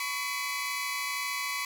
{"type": "tone cluster", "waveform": "sawtooth", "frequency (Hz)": [996, 1123, 2025, 2308, 2536], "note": ["B5", "C#6", "B6", "D7", "D#7"], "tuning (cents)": [14, 22, 43, -31, 32], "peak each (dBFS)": [-37, -33, -32, -33, -39], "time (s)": [0, 1.65], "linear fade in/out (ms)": 2, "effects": []}